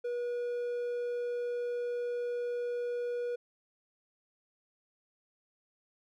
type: tone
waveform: triangle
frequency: 483.4 Hz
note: B4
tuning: 37 cents flat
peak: -30 dBFS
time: 0.04-3.36 s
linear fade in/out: 10 ms
effects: none